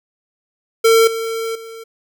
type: tone with level steps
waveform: square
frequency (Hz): 452.4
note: A4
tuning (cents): +48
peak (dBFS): -9 / -21 / -32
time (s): 0.84-1.84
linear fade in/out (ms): 10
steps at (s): 1.07 / 1.55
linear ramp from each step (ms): 5
effects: none